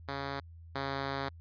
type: tone pair in turn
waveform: 5% pulse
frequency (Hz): 138.8 / 137.21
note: C#3 / C#3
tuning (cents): +3 / -17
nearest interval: unison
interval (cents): 20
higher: first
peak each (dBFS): -24 / -22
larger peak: second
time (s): 0.08-0.4 / 0.75-1.29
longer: second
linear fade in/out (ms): 5
effects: added 83 Hz sine -48 dBFS peak until 1.4 s + resampled to 11025 Hz